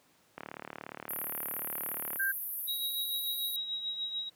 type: click train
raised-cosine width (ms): 0.5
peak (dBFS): -25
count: 67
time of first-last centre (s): 0.38-2.159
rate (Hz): 37.1
type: band-pass noise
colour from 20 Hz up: pink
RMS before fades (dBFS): -38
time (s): 1.09-3.56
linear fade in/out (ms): 0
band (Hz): 11000 to 15000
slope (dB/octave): 96
type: tone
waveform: sine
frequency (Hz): 1581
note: G6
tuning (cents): +14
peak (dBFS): -28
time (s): 2.19-2.32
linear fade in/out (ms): 10
type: tone with tremolo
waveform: sine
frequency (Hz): 3828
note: A#7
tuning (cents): +45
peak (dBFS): -31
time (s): 2.67-4.3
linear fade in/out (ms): 20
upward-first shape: triangle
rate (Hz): 6.8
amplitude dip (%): 60
effects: pink hiss -66 dBFS RMS until 4.35 s + high-pass 150 Hz 12 dB/octave